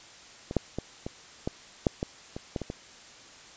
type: clicks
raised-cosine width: 2 ms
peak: -20 / -9 / -17 / -20 / -15 / -8 / -15 / -22 / -16 / -20 / -20 dBFS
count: 11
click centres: 0.511 / 0.567 / 0.786 / 1.065 / 1.475 / 1.868 / 2.029 / 2.365 / 2.562 / 2.617 / 2.701 s
effects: white hiss -50 dBFS RMS until 3.56 s + resampled to 16000 Hz